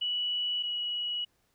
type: tone pair in turn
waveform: sine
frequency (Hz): 2945 / 2921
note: F#7 / F#7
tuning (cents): -9 / -23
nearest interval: unison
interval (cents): 14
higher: first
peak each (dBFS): -28 / -30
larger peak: first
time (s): 0.01-0.63 / 0.63-1.25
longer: neither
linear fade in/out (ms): 10
effects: pink hiss -72 dBFS RMS until 1.54 s